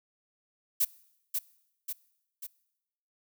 violet noise with echo, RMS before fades -25 dBFS, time 0.8-0.85 s, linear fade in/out 10 ms, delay 540 ms, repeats 3, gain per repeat -5 dB, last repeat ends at 2.47 s, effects noise-tail reverb RT60 0.9 s tail -22 dB re dry

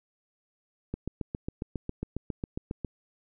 click train, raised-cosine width 3 ms, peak -19 dBFS, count 15, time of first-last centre 0.94-2.847 s, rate 7.34 Hz, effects none

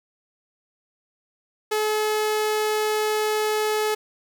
sawtooth tone, 428.1 Hz, A4, 47 cents flat, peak -17 dBFS, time 1.71-3.95 s, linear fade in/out 10 ms, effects none

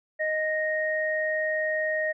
sine tone pair together, 622.3 / 1864.8 Hz, D#5 / A#6, 0 / 0 cents, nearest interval octave + perfect fifth, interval 1900 cents, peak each -27 dBFS, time 0.19-2.13 s, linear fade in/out 20 ms, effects none

